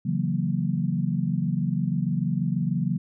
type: chord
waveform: sine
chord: F# dominant seventh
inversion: second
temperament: equal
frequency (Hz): 138.59 / 164.81 / 185 / 233.1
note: C#3 / E3 / F#3 / A#3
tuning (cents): 0 / 0 / 0 / 0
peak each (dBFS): -28 / -27 / -27 / -31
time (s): 0.05-2.98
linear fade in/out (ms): 10
effects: none